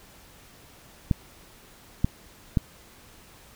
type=clicks; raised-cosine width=5 ms; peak=-8 dBFS; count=3; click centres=1.112 / 2.045 / 2.572 s; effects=pink hiss -52 dBFS RMS until 3.55 s